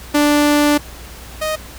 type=tone pair in turn; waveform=sawtooth; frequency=293.7 / 622.3 Hz; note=D4 / D#5; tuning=0 / 0 cents; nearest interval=octave + minor second; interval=1300 cents; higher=second; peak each=-7 / -14 dBFS; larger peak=first; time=0.14-0.78 / 1.41-1.56 s; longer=first; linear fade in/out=10 ms; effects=added 60 Hz sine -36 dBFS peak until 1.78 s + pink hiss -37 dBFS RMS until 1.78 s